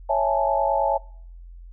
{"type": "chord", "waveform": "sine", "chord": "A major seventh", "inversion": "first", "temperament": "equal", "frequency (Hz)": [554.4, 659.3, 830.6, 880], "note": ["C#5", "E5", "G#5", "A5"], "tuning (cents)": [0, 0, 0, 0], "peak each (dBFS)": -24, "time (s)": [0.09, 0.98], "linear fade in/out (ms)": 10, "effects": ["noise-tail reverb RT60 0.6 s tail -25 dB re dry", "added 43 Hz sine -39 dBFS peak until 1.72 s"]}